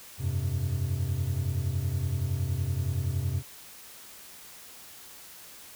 triangle chord, F suspended second, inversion none, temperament equal, 87.31 / 98 / 130.81 Hz, F2 / G2 / C3, 0 / 0 / 0 cents, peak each -29 dBFS, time 0.18-3.43 s, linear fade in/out 50 ms, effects white hiss -48 dBFS RMS until 5.75 s

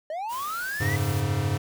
triangle linear sweep, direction up, 596 to 2023 Hz, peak -27 dBFS, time 0.1-0.96 s, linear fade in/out 2 ms
white noise, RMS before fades -40 dBFS, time 0.28-1.24 s, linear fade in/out 50 ms
square chord, F# suspended second, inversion none, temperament equal with one note detuned, 90.23 / 103.83 / 138.59 Hz, F#2 / G#2 / C#3, -43 / 0 / 0 cents, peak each -31 / -27 / -29 dBFS, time 0.8-1.58 s, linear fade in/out 10 ms
effects none

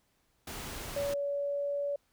pink noise, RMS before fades -41 dBFS, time 0.47-1.14 s, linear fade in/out 5 ms
sine tone with pitch glide, 567 to 570.6 Hz, C#5 to C#5, +39 to +50 cents, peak -30 dBFS, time 0.96-1.96 s, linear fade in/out 5 ms, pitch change +11 cents, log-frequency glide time 1.11-1.82 s
effects pink hiss -73 dBFS RMS until 2.12 s

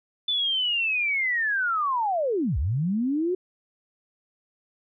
sine linear two-way sweep, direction down then up, 3520 to 58.1 to 375.3 Hz, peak -22 dBFS, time 0.28-3.35 s, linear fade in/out 5 ms, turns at 2.58 s, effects none

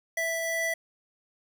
square tone pair together, 659.2 / 1975.5 Hz, E5 / B6, 0 / 0 cents, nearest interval octave + perfect fifth, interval 1900 cents, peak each -32 / -30 dBFS, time 0.17-0.74 s, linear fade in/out 5 ms, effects none

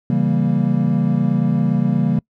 triangle chord, C# diminished seventh, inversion none, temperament equal with one note detuned, 138.59 / 166.44 / 196 / 233.1 Hz, C#3 / E3 / G3 / Bb3, 0 / +17 / 0 / 0 cents, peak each -18 dBFS, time 0.1-2.19 s, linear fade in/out 2 ms, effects noise-tail reverb RT60 0.1 s tail -26 dB re dry

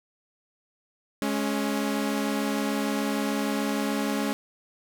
sawtooth tone pair together, 210 / 276.7 Hz, G#3 / C#4, +19 / -3 cents, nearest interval perfect fourth, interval 478 cents, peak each -24 dBFS, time 1.22-4.33 s, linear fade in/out 0 ms, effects none

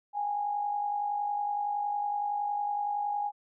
sine tone with amplitude modulation, 823 Hz, G#5, 16 cents flat, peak -26 dBFS, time 0.13-3.32 s, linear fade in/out 50 ms, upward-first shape sine, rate 50.8 Hz, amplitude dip 50%, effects none

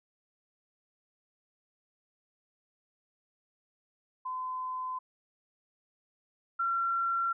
sine tone pair in turn, 1022 / 1364.2 Hz, C6 / F6, -41 / -41 cents, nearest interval perfect fourth, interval 500 cents, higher second, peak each -33 / -27 dBFS, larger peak second, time 4.25-4.99 / 6.59-7.33 s, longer neither, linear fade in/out 10 ms, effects none

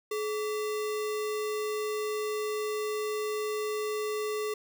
sine tone with sample-and-hold, 425.6 Hz, G#4, 42 cents sharp, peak -29 dBFS, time 0.11-4.54 s, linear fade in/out 5 ms, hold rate 1575 Hz, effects none

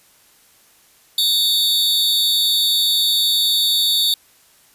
45% pulse tone cluster, 3554 / 3765 / 4478 Hz, A7 / A#7 / C#8, +17 / +16 / +17 cents, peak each -19 dBFS, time 1.18-4.14 s, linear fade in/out 2 ms, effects white hiss -53 dBFS RMS until 4.74 s + resampled to 32000 Hz

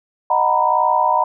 sine chord, B major seventh, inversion first, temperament just, 617.4 / 740.8 / 926 / 987.8 Hz, D#5 / F#5 / A#5 / B5, -14 / +2 / -12 / 0 cents, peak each -22 / -20 / -17 / -17 dBFS, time 0.3-1.24 s, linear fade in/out 5 ms, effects none

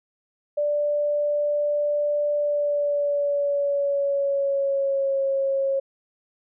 sine tone with pitch glide, 587.3 to 544.8 Hz, D5 to C#5, 0 to -30 cents, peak -20 dBFS, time 0.57-5.8 s, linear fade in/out 10 ms, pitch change -130 cents, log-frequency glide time 2.36-5.22 s, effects none

